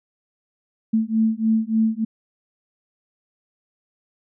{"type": "beating tone pair", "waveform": "sine", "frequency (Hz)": [220, 223.4], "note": ["A3", "A3"], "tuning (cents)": [0, 27], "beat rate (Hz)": 3.4, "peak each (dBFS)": -20, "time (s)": [0.93, 2.05], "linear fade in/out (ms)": 10, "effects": []}